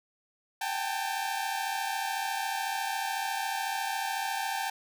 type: tone cluster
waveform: sawtooth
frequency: 772 / 806 / 890 Hz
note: G5 / G5 / A5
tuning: -27 / +48 / +20 cents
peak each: -31 dBFS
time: 0.61-4.7 s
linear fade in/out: 5 ms
effects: none